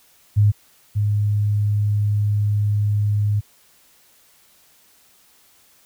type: tone pair in turn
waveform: sine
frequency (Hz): 103.83 / 103.83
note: G#2 / G#2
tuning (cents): 0 / 0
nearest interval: unison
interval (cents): 0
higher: neither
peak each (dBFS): -11 / -16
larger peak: first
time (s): 0.36-0.52 / 0.95-3.41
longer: second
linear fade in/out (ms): 20
effects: white hiss -55 dBFS RMS until 5.85 s